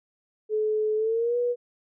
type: tone with pitch glide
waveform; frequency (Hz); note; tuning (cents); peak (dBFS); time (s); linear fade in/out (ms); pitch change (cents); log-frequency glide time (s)
sine; 429.8 to 485.2; A4 to B4; -41 to -31; -22; 0.49-1.56; 50; +210; 0.96-1.37
effects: none